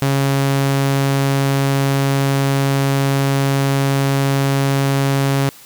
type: tone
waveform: sawtooth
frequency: 137.6 Hz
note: C#3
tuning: 12 cents flat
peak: -10 dBFS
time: 0.02-5.49 s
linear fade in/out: 0 ms
effects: white hiss -42 dBFS RMS until 5.65 s